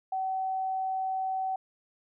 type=tone; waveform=sine; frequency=760 Hz; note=F#5; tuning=46 cents sharp; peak=-28 dBFS; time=0.12-1.56 s; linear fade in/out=5 ms; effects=none